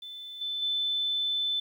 sine tone with level steps, 3520 Hz, A7, in tune, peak -39 / -30 / -26 dBFS, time 0.02-1.6 s, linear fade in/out 5 ms, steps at 0.41 / 0.62 s, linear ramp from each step 5 ms, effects 10-bit

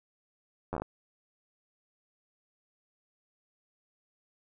slowing click train, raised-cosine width 1 ms, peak -20 dBFS, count 7, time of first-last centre 0.73-0.82 s, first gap 10 ms, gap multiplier 1.16, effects none

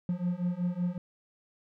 triangle beating tone pair, 174.61 / 179.91 Hz, F3 / F#3, 0 / -48 cents, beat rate 5.3 Hz, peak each -30 / -29 dBFS, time 0.09-0.98 s, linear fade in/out 2 ms, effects none

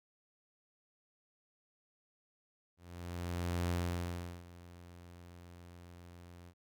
sawtooth tone with ADSR envelope, 87.31 Hz, F2, in tune, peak -28 dBFS, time 2.77-6.54 s, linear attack 930 ms, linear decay 730 ms, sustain -20 dB, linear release 62 ms, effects none

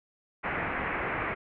white low-pass noise, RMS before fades -32 dBFS, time 0.43-1.35 s, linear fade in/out 20 ms, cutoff 2300 Hz, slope 48 dB/octave, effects none

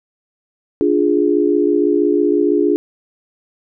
sine chord, D diminished, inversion none, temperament equal, 293.7 / 349.2 / 415.3 Hz, D4 / F4 / Ab4, 0 / 0 / 0 cents, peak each -16 dBFS, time 0.81-2.76 s, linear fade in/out 0 ms, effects none

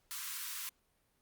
white high-pass noise, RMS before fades -42 dBFS, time 0.11-0.69 s, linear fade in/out 0 ms, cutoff 970 Hz, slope 96 dB/octave, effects pink hiss -75 dBFS RMS until 1.21 s + Opus 48 kbps

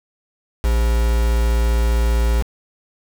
triangle tone with quantisation, 57.6 Hz, A#1, 20 cents flat, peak -12 dBFS, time 0.63-2.43 s, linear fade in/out 20 ms, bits 4, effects none

